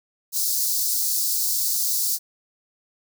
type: high-pass noise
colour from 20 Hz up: white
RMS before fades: -23 dBFS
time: 0.32-2.19 s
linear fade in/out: 50 ms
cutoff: 4300 Hz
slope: 48 dB/octave
effects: none